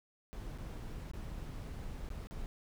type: noise with dropouts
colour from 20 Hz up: brown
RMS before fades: -43 dBFS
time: 0.33-2.46 s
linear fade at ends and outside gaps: 0 ms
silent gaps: 0.578-0.585 / 1.114-1.135 / 2.09-2.103 / 2.271-2.31 s
effects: none